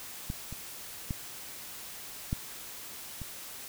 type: clicks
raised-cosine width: 5 ms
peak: -21 / -28 / -20 / -17 / -27 dBFS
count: 5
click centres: 0.301 / 0.526 / 1.108 / 2.329 / 3.217 s
effects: white hiss -44 dBFS RMS until 3.68 s